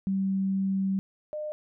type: tone pair in turn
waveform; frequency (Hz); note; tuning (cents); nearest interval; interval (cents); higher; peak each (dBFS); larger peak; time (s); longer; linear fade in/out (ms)
sine; 193 / 606.4; G3 / D#5; -27 / -45; octave + minor sixth; 1982; second; -24 / -31; first; 0.07-0.99 / 1.33-1.52; first; 0
effects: none